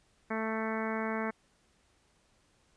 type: harmonic tone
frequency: 221 Hz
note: A3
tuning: 8 cents sharp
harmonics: 1 / 2 / 3 / 4 / 5 / 6 / 7 / 8 / 9 / 10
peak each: -35 / -38 / -40 / -41 / -42 / -43 / -43 / -44 / -45 / -45 dBFS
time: 0.3-1.31 s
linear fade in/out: 10 ms
effects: pink hiss -69 dBFS RMS until 2.76 s + resampled to 22050 Hz